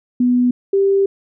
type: tone pair in turn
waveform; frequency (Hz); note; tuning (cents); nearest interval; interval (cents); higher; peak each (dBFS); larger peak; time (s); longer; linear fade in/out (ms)
sine; 246.9 / 393.1; B3 / G4; 0 / +5; minor sixth; 805; second; -11; neither; 0.2-0.51 / 0.73-1.06; second; 5
effects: none